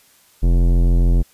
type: tone with tanh clipping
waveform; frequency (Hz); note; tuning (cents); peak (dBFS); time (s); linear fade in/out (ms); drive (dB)
sine; 43.4; F1; -10; -13; 0.42-1.23; 20; 17
effects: white hiss -53 dBFS RMS until 1.33 s + resampled to 32000 Hz